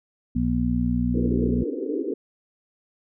harmonic tone, 60.5 Hz, B1, 35 cents flat, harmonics 1 / 2 / 3 / 4, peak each -27 / -28 / -27 / -23 dBFS, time 0.35-1.64 s, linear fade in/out 10 ms
pink band-pass noise, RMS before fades -28 dBFS, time 1.14-2.14 s, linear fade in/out 5 ms, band 260 to 490 Hz, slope 96 dB/octave
effects none

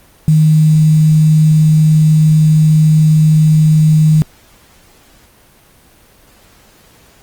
sine tone with quantisation, 155.56 Hz, D#3, in tune, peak -5 dBFS, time 0.28-4.22 s, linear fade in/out 0 ms, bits 5, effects pink hiss -46 dBFS RMS until 7.22 s + Opus 24 kbps

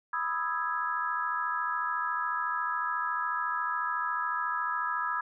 sine chord, E major seventh, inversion second, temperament equal, 987.8 / 1244.5 / 1318.5 / 1661.2 Hz, B5 / D#6 / E6 / G#6, 0 / 0 / 0 / 0 cents, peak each -34 dBFS, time 0.13-5.21 s, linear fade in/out 5 ms, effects none

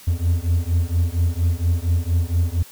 triangle beating tone pair, 83.3 / 87.6 Hz, E2 / F2, +19 / +6 cents, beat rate 4.3 Hz, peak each -18 dBFS, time 0.07-2.63 s, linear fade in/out 10 ms, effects white hiss -44 dBFS RMS until 2.71 s

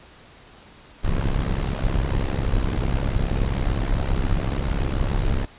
brown noise with amplitude modulation, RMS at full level -18 dBFS, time 1.03-5.46 s, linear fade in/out 20 ms, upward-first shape sine, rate 67.1 Hz, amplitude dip 85%, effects pink hiss -48 dBFS RMS until 5.58 s + resampled to 8000 Hz

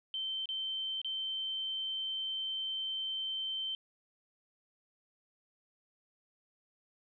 sine tone with dropouts, 3105 Hz, G7, 17 cents flat, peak -34 dBFS, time 0.14-3.75 s, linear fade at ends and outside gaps 1 ms, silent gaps 0.457-0.489 / 1.016-1.046 s, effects none

